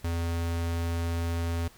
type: tone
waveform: square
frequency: 84.3 Hz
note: E2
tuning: 39 cents sharp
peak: -28 dBFS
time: 0.04-1.68 s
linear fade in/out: 5 ms
effects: pink hiss -55 dBFS RMS until 1.77 s